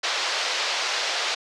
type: band-pass noise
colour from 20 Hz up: white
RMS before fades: -26 dBFS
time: 0.03-1.35 s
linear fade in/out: 10 ms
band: 470 to 5300 Hz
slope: 24 dB/octave
effects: low-pass 9000 Hz 12 dB/octave